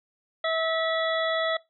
harmonic tone with a mistuned harmonic, 649 Hz, E5, 27 cents flat, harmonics 1 / 2 / 3 / 5 / 6, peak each -26 / -31 / -31 / -33 / -38 dBFS, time 0.44-1.57 s, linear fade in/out 5 ms, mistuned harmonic 5, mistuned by +79 cents, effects noise-tail reverb RT60 0.2 s tail -20 dB re dry

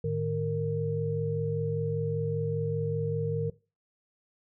sine tone cluster, 107.5 / 152.6 / 461.9 Hz, A2 / D#3 / A#4, -40 / -33 / -16 cents, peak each -33 / -31 / -30 dBFS, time 0.04-3.5 s, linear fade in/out 5 ms, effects noise-tail reverb RT60 0.3 s tail -19 dB re dry

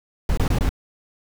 brown noise bursts, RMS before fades -19 dBFS, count 4, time 0.29-0.692 s, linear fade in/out 2 ms, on 84 ms, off 22 ms, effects none

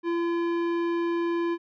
sine tone with tanh clipping, 340.2 Hz, F4, 45 cents flat, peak -26 dBFS, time 0.03-1.58 s, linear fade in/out 50 ms, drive 15 dB, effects none

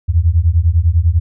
sine beating tone pair, 78.8 / 88.8 Hz, D#2 / F2, +23 / +29 cents, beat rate 10 Hz, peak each -12 dBFS, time 0.08-1.2 s, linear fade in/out 20 ms, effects none

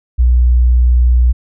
sine tone, 61 Hz, B1, 21 cents flat, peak -6 dBFS, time 0.18-1.33 s, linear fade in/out 20 ms, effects none

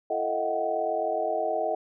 sine tone cluster, 339.5 / 440.6 / 630 / 718 / 757 Hz, F4 / A4 / D#5 / F5 / F#5, -49 / +2 / +21 / +48 / +39 cents, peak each -37 / -32 / -28 / -33 / -31 dBFS, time 0.1-1.75 s, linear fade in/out 5 ms, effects none

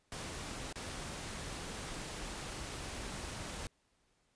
pink noise with dropouts, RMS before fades -43 dBFS, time 0.12-3.67 s, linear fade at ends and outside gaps 1 ms, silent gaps 0.727-0.757 s, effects pink hiss -75 dBFS RMS until 4.35 s + resampled to 22050 Hz

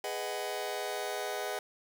sawtooth chord, G# minor seventh, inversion none, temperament just, 415.3 / 498.4 / 623 / 747.5 Hz, G#4 / B4 / D#5 / F#5, 0 / +16 / +2 / +17 cents, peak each -35 / -37 / -35 / -35 dBFS, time 0.04-1.59 s, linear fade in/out 2 ms, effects none

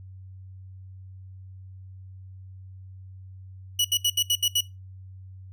sawtooth tone bursts, 2933 Hz, F#7, 16 cents flat, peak -17 dBFS, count 7, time 3.79-4.608 s, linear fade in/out 5 ms, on 56 ms, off 71 ms, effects noise-tail reverb RT60 0.2 s tail -17 dB re dry + added 94 Hz sine -41 dBFS peak until 5.52 s

